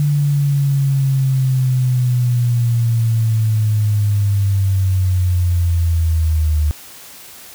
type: linear sweep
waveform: sine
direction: down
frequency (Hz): 146.83 to 74.9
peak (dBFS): -12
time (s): 0-6.71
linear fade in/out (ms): 0
effects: white hiss -38 dBFS RMS until 7.54 s